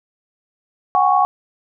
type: chord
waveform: sine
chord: F# suspended second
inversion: none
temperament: equal with one note detuned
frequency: 740 / 809.8 / 1108.7 Hz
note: F#5 / G#5 / C#6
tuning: 0 / -44 / 0 cents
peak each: -16 dBFS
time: 0.95-1.25 s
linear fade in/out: 0 ms
effects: none